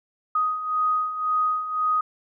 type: beating tone pair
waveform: sine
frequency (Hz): 1248 / 1249.9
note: D#6 / D#6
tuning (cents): +5 / +7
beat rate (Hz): 1.9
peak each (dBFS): -28 / -22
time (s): 0.35-2.01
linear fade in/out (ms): 5
effects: none